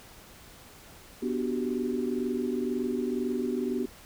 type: chord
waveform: sine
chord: G major seventh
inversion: first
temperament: equal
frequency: 246.9 / 293.7 / 370 / 392 Hz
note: B3 / D4 / F#4 / G4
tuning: 0 / 0 / 0 / 0 cents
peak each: -30 / -36 / -33 / -34 dBFS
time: 1.22-3.86 s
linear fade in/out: 10 ms
effects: pink hiss -51 dBFS RMS until 4.05 s